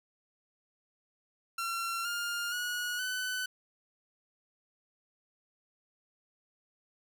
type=tone with pitch steps; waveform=sawtooth; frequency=1363 / 1408.6 / 1455.8 / 1504.5 Hz; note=F6 / F6 / F#6 / F#6; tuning=-43 / +14 / -29 / +28 cents; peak=-29 dBFS; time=1.58-3.46 s; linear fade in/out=5 ms; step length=470 ms; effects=none

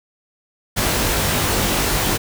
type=noise with comb filter; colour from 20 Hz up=pink; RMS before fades=-19 dBFS; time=0.76-2.18 s; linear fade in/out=20 ms; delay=20 ms; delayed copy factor=+0.85; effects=none

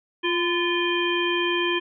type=harmonic tone with a mistuned harmonic; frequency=349.2 Hz; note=F4; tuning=in tune; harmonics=1 / 3 / 5 / 7 / 9; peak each=-24 / -29 / -29 / -29 / -28 dBFS; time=0.23-1.8 s; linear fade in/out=20 ms; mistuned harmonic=3; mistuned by=-49 cents; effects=none

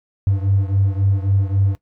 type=beating tone pair; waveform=triangle; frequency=96.8 / 100.5 Hz; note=G2 / G2; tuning=-21 / +44 cents; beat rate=3.7 Hz; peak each=-14 / -17 dBFS; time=0.27-1.75 s; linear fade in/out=0 ms; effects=noise-tail reverb RT60 0.1 s tail -17 dB re dry + tanh soft clip ceiling -7 dBFS

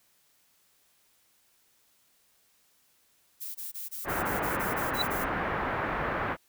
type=noise bursts; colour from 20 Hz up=violet; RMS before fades=-38 dBFS; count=11; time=3.4-5.25 s; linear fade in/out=20 ms; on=150 ms; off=20 ms
type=low-pass noise; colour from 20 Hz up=white; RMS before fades=-31 dBFS; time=4.04-6.37 s; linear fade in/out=50 ms; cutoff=1700 Hz; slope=24 dB/octave
type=tone with exponential growth; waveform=sine; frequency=3951 Hz; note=B7; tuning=in tune; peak=-22 dBFS; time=4.93-5.02 s; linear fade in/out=5 ms; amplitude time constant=19 ms
effects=white hiss -67 dBFS RMS until 6.48 s

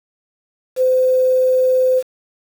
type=tone with quantisation; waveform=sine; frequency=513 Hz; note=C5; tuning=34 cents flat; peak=-11 dBFS; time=0.76-2.03 s; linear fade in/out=50 ms; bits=6; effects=none

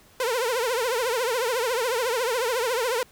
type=tone with vibrato; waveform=sawtooth; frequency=482.3 Hz; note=B4; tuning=41 cents flat; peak=-19 dBFS; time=0.2-3.03 s; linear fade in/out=2 ms; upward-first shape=triangle; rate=14 Hz; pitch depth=180 cents each way; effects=pink hiss -55 dBFS RMS until 3.11 s

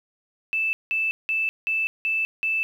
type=tone bursts; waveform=sine; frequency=2637 Hz; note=E7; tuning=in tune; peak=-21 dBFS; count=6; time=0.53-2.63 s; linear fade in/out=0 ms; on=200 ms; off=180 ms; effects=9-bit

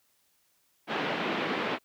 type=band-pass noise; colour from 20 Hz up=pink; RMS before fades=-31 dBFS; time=0.87-1.79 s; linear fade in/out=50 ms; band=200 to 3200 Hz; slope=24 dB/octave; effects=white hiss -70 dBFS RMS until 1.84 s

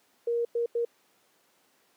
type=tone bursts at uneven times; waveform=sine; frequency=470.5 Hz; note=A#4; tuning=16 cents sharp; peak=-24 dBFS; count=3; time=0.27-0.45 / 0.55-0.66 / 0.75-0.85 s; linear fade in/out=5 ms; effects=pink hiss -66 dBFS RMS until 1.96 s + high-pass 300 Hz 12 dB/octave

